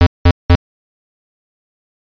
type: tone bursts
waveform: square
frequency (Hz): 87.31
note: F2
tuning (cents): 0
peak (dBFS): -5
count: 3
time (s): 0.01-0.552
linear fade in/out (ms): 0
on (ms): 54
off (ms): 190
effects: resampled to 11025 Hz